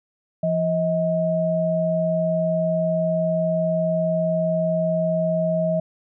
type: tone pair together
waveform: sine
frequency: 170.3 / 635.2 Hz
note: F3 / D#5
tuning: -43 / +36 cents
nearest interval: octave + major seventh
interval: 2279 cents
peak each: -23 / -20 dBFS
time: 0.43-5.8 s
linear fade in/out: 5 ms
effects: none